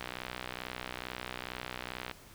click train, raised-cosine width 0.3 ms, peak -21 dBFS, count 132, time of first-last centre 0.01-2.113 s, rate 62.3 Hz, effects pink hiss -55 dBFS RMS until 2.34 s

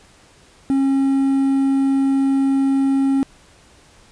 triangle tone with quantisation, 271.6 Hz, C#4, 35 cents flat, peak -12 dBFS, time 0.7-3.23 s, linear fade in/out 0 ms, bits 7, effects pink hiss -50 dBFS RMS until 4.11 s + resampled to 22050 Hz

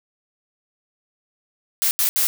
blue noise bursts at uneven times, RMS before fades -19 dBFS, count 3, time 1.82-1.91 / 1.99-2.09 / 2.16-2.27 s, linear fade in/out 0 ms, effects none

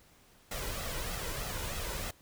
pink noise with flanger, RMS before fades -37 dBFS, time 0.51-2.11 s, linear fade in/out 5 ms, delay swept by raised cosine 1.5 to 2.08 ms, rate 3.2 Hz, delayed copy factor +0.55, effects pink hiss -62 dBFS RMS until 2.21 s

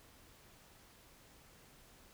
silence, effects pink hiss -62 dBFS RMS until 2.13 s

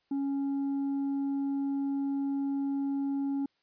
sine tone with tanh clipping, 277.2 Hz, C#4, in tune, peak -29 dBFS, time 0.11-3.46 s, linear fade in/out 5 ms, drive 3 dB, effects white hiss -74 dBFS RMS until 3.62 s + resampled to 11025 Hz

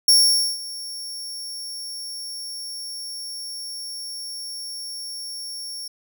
sawtooth tone with ADSR envelope, 5490 Hz, F8, 31 cents flat, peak -8 dBFS, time 0.08-5.88 s, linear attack 4 ms, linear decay 490 ms, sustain -20 dB, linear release 6 ms, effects none

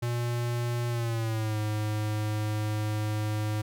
square tone with pitch glide, 119.7 to 106.64 Hz, A#2 to G#2, +46 to +46 cents, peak -28 dBFS, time 0.02-3.62 s, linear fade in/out 10 ms, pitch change -200 cents, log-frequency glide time 0.89-1.58 s, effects none

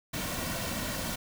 pink noise with comb filter, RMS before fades -34 dBFS, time 0.13-1.16 s, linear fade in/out 10 ms, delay 2.4 ms, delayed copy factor -0.6, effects none

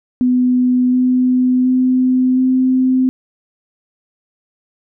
sine tone with pitch steps, 250.4 / 252.9 / 255.4 / 257.9 Hz, B3 / B3 / C4 / C4, +24 / +41 / -42 / -25 cents, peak -10 dBFS, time 0.21-3.09 s, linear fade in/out 0 ms, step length 720 ms, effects none

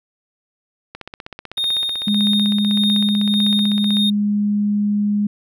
click train, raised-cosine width 0.3 ms, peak -16 dBFS, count 49, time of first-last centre 0.95-3.969 s, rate 15.9 Hz
triangle tone with tremolo, 3688 Hz, A#7, 19 cents flat, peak -15 dBFS, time 1.57-4.1 s, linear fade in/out 5 ms, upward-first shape sine, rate 1.7 Hz, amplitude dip 50%
sine tone, 206.4 Hz, G#3, 10 cents flat, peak -15 dBFS, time 2.07-5.27 s, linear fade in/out 5 ms
effects none

